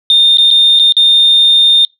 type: tone with dropouts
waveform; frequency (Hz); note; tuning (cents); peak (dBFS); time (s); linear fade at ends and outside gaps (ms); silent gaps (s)
sine; 3636; A#7; -44; -3; 0.1-1.85; 1; 0.372-0.383 / 0.505-0.511 / 0.791-0.796 / 0.923-0.967
effects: noise-tail reverb RT60 0.2 s tail -25 dB re dry + tanh soft clip ceiling 0 dBFS